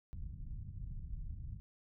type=low-pass noise; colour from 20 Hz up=pink; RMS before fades=-44 dBFS; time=0.13-1.6 s; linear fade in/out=0 ms; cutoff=140 Hz; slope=24 dB/octave; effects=none